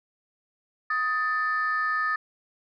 sine tone pair together, 1253 / 1772 Hz, D#6 / A6, +12 / +12 cents, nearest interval tritone, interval 600 cents, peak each -25 dBFS, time 0.9-2.16 s, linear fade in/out 5 ms, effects tanh soft clip ceiling -18 dBFS

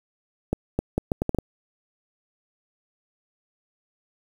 accelerating click train, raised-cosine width 2 ms, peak -9 dBFS, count 8, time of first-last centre 0.53-1.387 s, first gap 260 ms, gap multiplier 0.73, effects 7-bit

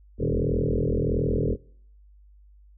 sine tone with frequency modulation, 163.4 Hz, E3, 15 cents flat, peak -21 dBFS, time 0.18-1.57 s, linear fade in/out 50 ms, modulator 41.5 Hz, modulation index 7.8, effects noise-tail reverb RT60 0.6 s tail -23 dB re dry + added 50 Hz sine -50 dBFS peak until 2.77 s

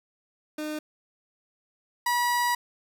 30% pulse tone pair in turn, 304.9 / 968 Hz, D#4 / B5, -35 / -35 cents, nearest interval octave + minor sixth, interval 2000 cents, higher second, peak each -28 / -20 dBFS, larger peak second, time 0.58-0.79 / 2.06-2.55 s, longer second, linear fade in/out 5 ms, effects 10-bit

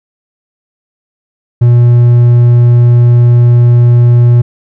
triangle tone with hard clipping, 120.4 Hz, B2, 44 cents flat, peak -3 dBFS, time 1.61-4.42 s, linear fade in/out 10 ms, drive 6 dB, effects none

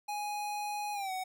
square tone with pitch glide, 830.6 to 748.6 Hz, G#5 to F#5, 0 to +20 cents, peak -35 dBFS, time 0.08-1.24 s, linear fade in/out 10 ms, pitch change -180 cents, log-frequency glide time 0.93-1.12 s, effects none

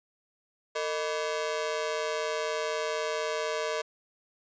sawtooth ring-modulated tone, 536 Hz, C5, 42 cents sharp, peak -22 dBFS, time 0.75-3.82 s, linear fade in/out 10 ms, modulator 82.1 Hz, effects resampled to 16000 Hz

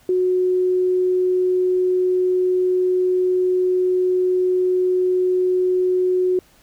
sine tone, 366.4 Hz, F#4, 17 cents flat, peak -15 dBFS, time 0.09-6.39 s, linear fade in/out 2 ms, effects pink hiss -54 dBFS RMS until 6.62 s

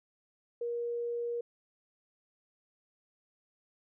sine tone, 473.9 Hz, A#4, 28 cents sharp, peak -32 dBFS, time 0.61-1.41 s, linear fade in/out 5 ms, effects none

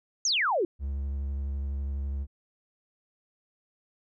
sine exponential sweep, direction down, 6780 to 323 Hz, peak -23 dBFS, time 0.25-0.65 s, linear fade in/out 2 ms
triangle tone with vibrato, 69.3 Hz, C#2, in tune, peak -27 dBFS, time 0.79-2.27 s, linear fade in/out 50 ms, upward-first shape sine, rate 12 Hz, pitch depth 23 cents each way
effects none

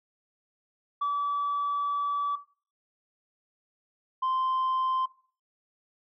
sine tone pair in turn, 1150 / 1040.8 Hz, D6 / C6, -37 / -9 cents, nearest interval major second, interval 172 cents, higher first, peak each -23 / -23 dBFS, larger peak neither, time 1.01-2.36 / 4.22-5.06 s, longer first, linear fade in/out 10 ms, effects noise-tail reverb RT60 0.4 s tail -18 dB re dry + tanh soft clip ceiling -23 dBFS

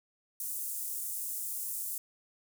pink high-pass noise, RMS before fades -37 dBFS, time 0.4-1.98 s, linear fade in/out 2 ms, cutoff 8600 Hz, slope 24 dB/octave, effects none

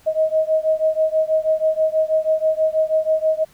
sine beating tone pair, 628 / 634.2 Hz, D#5 / D#5, +16 / +33 cents, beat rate 6.2 Hz, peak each -18 / -19 dBFS, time 0.06-3.45 s, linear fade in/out 20 ms, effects pink hiss -53 dBFS RMS until 3.53 s

